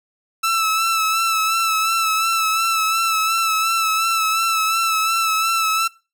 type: tone with vibrato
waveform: sawtooth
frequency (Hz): 1318.5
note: E6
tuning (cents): 0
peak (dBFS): -13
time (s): 0.43-5.88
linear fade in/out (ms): 10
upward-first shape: sine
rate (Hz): 2.8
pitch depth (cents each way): 34
effects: noise-tail reverb RT60 0.3 s tail -22 dB re dry